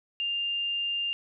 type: tone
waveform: sine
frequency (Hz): 2800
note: F7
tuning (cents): +4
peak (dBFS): -27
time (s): 0.2-1.13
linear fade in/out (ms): 0
effects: none